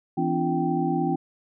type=tone cluster; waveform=sine; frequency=165.8 / 257 / 293.6 / 346.7 / 779 Hz; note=E3 / C4 / D4 / F4 / G5; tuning=+10 / -31 / 0 / -13 / -11 cents; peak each=-28 dBFS; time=0.17-1.16 s; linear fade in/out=10 ms; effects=none